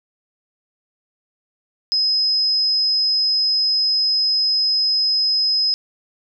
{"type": "tone", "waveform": "sine", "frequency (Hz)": 5080, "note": "D#8", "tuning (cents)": 35, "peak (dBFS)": -15, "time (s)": [1.92, 5.74], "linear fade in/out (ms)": 0, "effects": []}